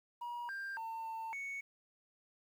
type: tone with pitch steps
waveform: sine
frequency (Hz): 957 / 1589 / 902 / 897 / 2220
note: A#5 / G6 / A5 / A5 / C#7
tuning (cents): +45 / +23 / +43 / +33 / +2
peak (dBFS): -37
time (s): 0.21-1.61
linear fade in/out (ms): 10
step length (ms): 280
effects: tanh soft clip ceiling -39 dBFS + 11-bit